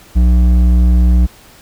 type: tone with hard clipping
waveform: sine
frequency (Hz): 60.7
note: B1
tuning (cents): -29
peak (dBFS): -8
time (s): 0.15-1.27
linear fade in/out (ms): 20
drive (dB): 8
effects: pink hiss -42 dBFS RMS until 1.61 s